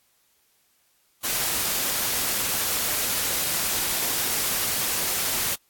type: noise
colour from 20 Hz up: white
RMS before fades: -25 dBFS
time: 1.23-5.56 s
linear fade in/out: 20 ms
effects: white hiss -65 dBFS RMS until 5.69 s + AAC 64 kbps